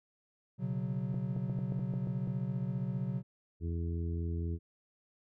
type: chord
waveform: triangle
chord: B suspended second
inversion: none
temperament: equal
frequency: 123.47 / 138.59 / 185 Hz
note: B2 / C#3 / F#3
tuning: 0 / 0 / 0 cents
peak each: -35 dBFS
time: 0.58-3.23 s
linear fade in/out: 50 ms
type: clicks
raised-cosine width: 2 ms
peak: -31 dBFS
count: 9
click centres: 1.143 / 1.364 / 1.497 / 1.588 / 1.722 / 1.793 / 1.938 / 2.072 / 2.274 s
type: harmonic tone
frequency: 84.2 Hz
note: E2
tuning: 37 cents sharp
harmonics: 1 / 2 / 3 / 4 / 5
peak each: -33 / -41 / -46 / -45 / -48 dBFS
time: 3.6-4.59 s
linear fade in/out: 50 ms
effects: none